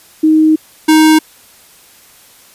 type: tone pair in turn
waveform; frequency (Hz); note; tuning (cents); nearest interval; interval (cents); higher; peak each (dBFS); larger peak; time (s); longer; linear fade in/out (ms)
sine / square; 312.9 / 312.9; D#4 / D#4; +10 / +10; unison; 0; neither; -5; neither; 0.23-0.56 / 0.88-1.19; first; 10
effects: white hiss -43 dBFS RMS until 2.54 s + resampled to 32000 Hz